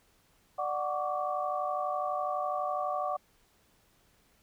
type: tone cluster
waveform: sine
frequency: 592 / 740 / 1116 / 1168 Hz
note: D5 / F#5 / C#6 / D6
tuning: +14 / 0 / +11 / -10 cents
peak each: -35 / -33 / -38 / -36 dBFS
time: 0.58-3.17 s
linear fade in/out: 10 ms
effects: pink hiss -67 dBFS RMS until 4.42 s